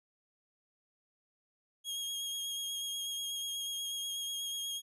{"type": "tone with vibrato", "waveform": "sawtooth", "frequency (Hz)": 3270, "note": "G#7", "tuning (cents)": -28, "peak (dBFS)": -33, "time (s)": [1.84, 4.82], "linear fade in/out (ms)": 50, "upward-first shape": "sine", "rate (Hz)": 8.2, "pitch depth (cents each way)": 17, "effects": ["resampled to 32000 Hz"]}